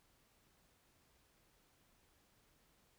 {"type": "silence", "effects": ["pink hiss -73 dBFS RMS until 2.98 s"]}